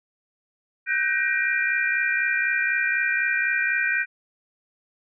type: tone cluster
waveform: sine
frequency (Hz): 1506 / 1570 / 1883 / 2394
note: F#6 / G6 / A#6 / D7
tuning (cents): +30 / +2 / +17 / +33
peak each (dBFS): -26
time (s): 0.86-4.06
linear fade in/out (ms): 50
effects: none